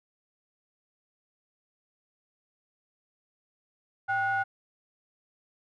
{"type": "ring-modulated tone", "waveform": "triangle", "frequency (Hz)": 336.6, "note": "E4", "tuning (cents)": 36, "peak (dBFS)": -20, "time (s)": [4.08, 4.44], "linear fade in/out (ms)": 20, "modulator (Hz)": 1120, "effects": []}